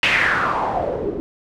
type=noise with low-pass filter sweep; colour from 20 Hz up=white; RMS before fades=-20 dBFS; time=0.03-1.2 s; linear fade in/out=0 ms; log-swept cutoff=2700 to 330 Hz; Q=4.4; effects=none